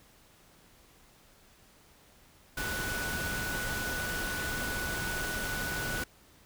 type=tone in noise; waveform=sine; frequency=1480 Hz; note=F#6; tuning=in tune; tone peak=-35 dBFS; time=2.57-6.04 s; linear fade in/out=5 ms; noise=pink; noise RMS=-36 dBFS; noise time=2.57-6.04 s; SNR=-2 dB; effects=pink hiss -60 dBFS RMS until 6.45 s